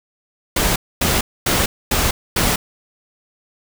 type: noise bursts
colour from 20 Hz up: pink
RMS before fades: -17 dBFS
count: 5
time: 0.56-2.56 s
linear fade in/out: 5 ms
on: 200 ms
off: 250 ms
effects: none